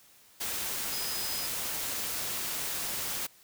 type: tone in noise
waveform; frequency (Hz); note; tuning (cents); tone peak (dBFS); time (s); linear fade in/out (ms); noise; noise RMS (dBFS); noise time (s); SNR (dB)
sine; 5030; D#8; +18; -38; 0.92-1.47; 10; white; -34; 0.4-3.27; -7
effects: white hiss -59 dBFS RMS until 3.43 s